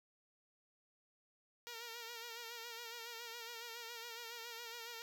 5% pulse tone with vibrato, 466.2 Hz, A#4, in tune, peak -35 dBFS, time 1.67-5.02 s, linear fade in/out 0 ms, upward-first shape sine, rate 7.2 Hz, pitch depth 54 cents each way, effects none

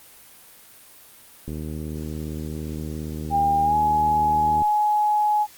click train, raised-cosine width 3 ms, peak -19 dBFS, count 244, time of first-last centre 1.48-4.62 s, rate 77.4 Hz
sine tone with pitch glide, 801 to 841.3 Hz, G5 to G#5, +37 to +22 cents, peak -17 dBFS, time 3.3-5.47 s, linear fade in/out 50 ms, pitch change +85 cents, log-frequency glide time 3.63-3.76 s
effects white hiss -48 dBFS RMS until 5.57 s + Opus 32 kbps

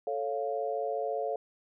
sine chord, A augmented, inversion none, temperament equal, 440 / 554.4 / 698.5 Hz, A4 / C#5 / E#5, 0 / 0 / 0 cents, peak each -34 dBFS, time 0.07-1.36 s, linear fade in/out 2 ms, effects none

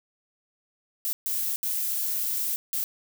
violet noise bursts at uneven times, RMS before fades -28 dBFS, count 4, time 1.05-1.13 / 1.26-1.56 / 1.63-2.56 / 2.73-2.84 s, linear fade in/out 0 ms, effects none

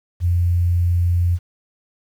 sine tone, 87.31 Hz, F2, in tune, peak -14 dBFS, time 0.2-1.39 s, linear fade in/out 50 ms, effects 8-bit

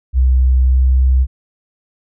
sine tone with pitch glide, 64 to 64.67 Hz, C2 to C2, -38 to -20 cents, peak -8 dBFS, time 0.13-1.27 s, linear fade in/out 50 ms, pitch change +18 cents, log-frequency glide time 0.65-0.97 s, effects none

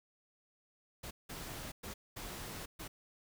pink noise bursts at uneven times, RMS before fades -45 dBFS, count 5, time 1.03-1.11 / 1.29-1.72 / 1.83-1.94 / 2.16-2.66 / 2.79-2.88 s, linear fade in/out 10 ms, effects none

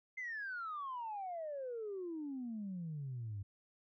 sine exponential sweep, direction down, 2093 to 96 Hz, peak -39 dBFS, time 0.17-3.43 s, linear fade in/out 10 ms, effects tanh soft clip ceiling -36 dBFS

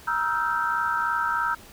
sine tone cluster, 944 / 1295 / 1358 / 1558 Hz, A#5 / E6 / F6 / G6, +22 / -31 / -49 / -11 cents, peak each -28 dBFS, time 0.07-1.55 s, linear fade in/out 10 ms, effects pink hiss -48 dBFS RMS until 1.72 s

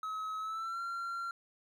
triangle tone with pitch glide, 1282 to 1374 Hz, E6 to F6, -49 to -29 cents, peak -34 dBFS, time 0.03-1.31 s, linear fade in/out 2 ms, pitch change +120 cents, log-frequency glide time 0.39-0.81 s, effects none

